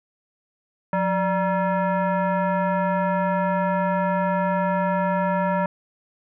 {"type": "tone with frequency modulation", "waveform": "sine", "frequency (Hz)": 179.6, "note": "F3", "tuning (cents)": 49, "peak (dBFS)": -19, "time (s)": [0.93, 5.66], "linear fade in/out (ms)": 2, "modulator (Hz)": 769, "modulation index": 1.4, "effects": []}